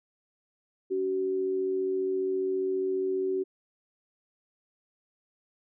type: tone pair together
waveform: sine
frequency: 283.1 / 377.9 Hz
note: C#4 / F#4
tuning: +37 / +37 cents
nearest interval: perfect fourth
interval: 500 cents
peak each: -37 / -26 dBFS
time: 0.9-3.44 s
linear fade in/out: 20 ms
effects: none